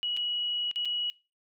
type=tone with dropouts; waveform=sine; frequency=2918 Hz; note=F#7; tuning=25 cents flat; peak=-28 dBFS; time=0.03-1.1 s; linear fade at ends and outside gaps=0 ms; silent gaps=0.166-0.172 / 0.713-0.759 / 0.85-0.855 s; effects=noise-tail reverb RT60 0.3 s tail -24 dB re dry